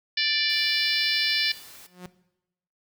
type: harmonic tone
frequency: 587.3 Hz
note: D5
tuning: in tune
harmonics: 3 / 4 / 5 / 6 / 7 / 8 / 9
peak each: -30 / -30 / -30 / -30 / -30 / -30 / -30 dBFS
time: 0.17-1.52 s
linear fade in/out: 5 ms
type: noise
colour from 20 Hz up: white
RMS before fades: -47 dBFS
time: 0.49-1.87 s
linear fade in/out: 10 ms
type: tone with exponential growth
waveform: sawtooth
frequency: 180.2 Hz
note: F#3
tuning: 45 cents flat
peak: -31 dBFS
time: 1.83-2.06 s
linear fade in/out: 0 ms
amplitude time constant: 50 ms
effects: noise-tail reverb RT60 0.9 s tail -17 dB re dry